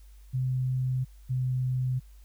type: tone pair in turn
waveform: sine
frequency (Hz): 128.8 / 127.98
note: C3 / C3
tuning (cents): -27 / -38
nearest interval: unison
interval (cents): 11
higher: first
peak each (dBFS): -25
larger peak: neither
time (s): 0.33-1.05 / 1.29-2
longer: first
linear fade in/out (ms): 20
effects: added 50 Hz sine -48 dBFS peak until 2.24 s + white hiss -65 dBFS RMS until 2.24 s